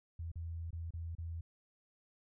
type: tone with dropouts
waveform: sine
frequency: 83.2 Hz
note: E2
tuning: 17 cents sharp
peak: -39 dBFS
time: 0.19-1.41 s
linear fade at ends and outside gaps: 5 ms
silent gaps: 0.317-0.356 / 0.707-0.729 / 0.907-0.937 / 1.152-1.183 s
effects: none